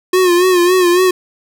square tone with vibrato, 360 Hz, F#4, 47 cents flat, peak -9 dBFS, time 0.13-1.11 s, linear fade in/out 5 ms, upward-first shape sine, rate 3.6 Hz, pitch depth 65 cents each way, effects none

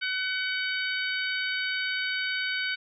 harmonic tone with a mistuned harmonic, 753 Hz, F#5, 30 cents sharp, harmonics 2 / 3 / 4 / 5 / 6, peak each -30 / -33 / -35 / -38 / -38 dBFS, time 0.01-2.76 s, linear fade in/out 20 ms, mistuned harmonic 6, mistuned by -19 cents, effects none

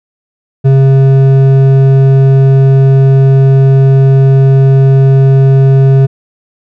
sine tone with hard clipping, 135 Hz, C#3, 45 cents flat, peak -4 dBFS, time 0.64-6.07 s, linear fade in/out 20 ms, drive 8 dB, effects none

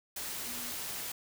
sine tone in noise, 241.8 Hz, B3, 36 cents flat, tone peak -49 dBFS, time 0.46-0.72 s, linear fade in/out 5 ms, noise white, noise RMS -39 dBFS, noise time 0.16-1.12 s, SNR -13 dB, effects none

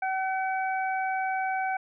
harmonic tone, 760 Hz, F#5, 46 cents sharp, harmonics 1 / 2 / 3, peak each -27 / -33 / -37 dBFS, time 0.02-1.77 s, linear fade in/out 5 ms, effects none

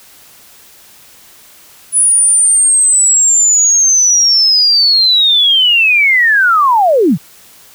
sine linear sweep, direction down, 9956 to 119 Hz, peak -6 dBFS, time 1.92-7.18 s, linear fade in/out 50 ms, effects white hiss -41 dBFS RMS until 7.74 s

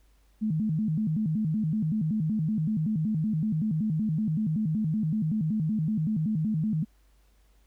sine tone with vibrato, 183.9 Hz, F#3, 10 cents flat, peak -24 dBFS, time 0.41-6.85 s, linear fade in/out 20 ms, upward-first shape square, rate 5.3 Hz, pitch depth 280 cents each way, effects added 50 Hz sine -59 dBFS peak until 7.66 s + pink hiss -69 dBFS RMS until 7.66 s

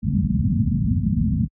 white low-pass noise, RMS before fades -19 dBFS, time 0.02-1.48 s, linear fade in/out 50 ms, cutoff 240 Hz, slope 96 dB/octave, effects high-pass 60 Hz 12 dB/octave

